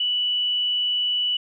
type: tone with frequency modulation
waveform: sine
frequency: 2960 Hz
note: F#7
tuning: in tune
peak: -20 dBFS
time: 0-1.37 s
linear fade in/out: 5 ms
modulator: 100 Hz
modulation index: 0.28
effects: none